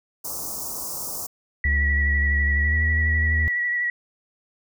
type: band-stop noise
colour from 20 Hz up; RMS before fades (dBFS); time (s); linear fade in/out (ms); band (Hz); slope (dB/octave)
white; -31; 0.24-1.27; 10; 1200 to 5100; 48
type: tone with vibrato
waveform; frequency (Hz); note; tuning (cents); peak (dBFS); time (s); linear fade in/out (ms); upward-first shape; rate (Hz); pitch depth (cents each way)
sine; 1937; B6; -34; -21; 1.64-3.9; 2; sine; 12; 24
type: tone with pitch glide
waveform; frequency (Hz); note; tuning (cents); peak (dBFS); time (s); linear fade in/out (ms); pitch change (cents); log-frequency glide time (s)
triangle; 71.4 to 78.77; D2 to D#2; -48 to +22; -18; 1.65-3.48; 0; +170; 2.56-2.78
effects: none